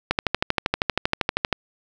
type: click train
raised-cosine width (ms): 0.3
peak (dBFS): -3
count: 19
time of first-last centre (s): 0.11-1.527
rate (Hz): 12.7
effects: none